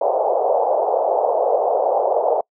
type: band-pass noise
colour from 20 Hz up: pink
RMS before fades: -18 dBFS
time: 0.01-2.41 s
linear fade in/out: 5 ms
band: 470 to 830 Hz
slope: 48 dB/octave
effects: noise-tail reverb RT60 0.1 s tail -26 dB re dry